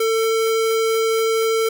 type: tone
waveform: square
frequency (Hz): 447.9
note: A4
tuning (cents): +31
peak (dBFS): -17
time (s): 0-1.69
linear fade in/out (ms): 5
effects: none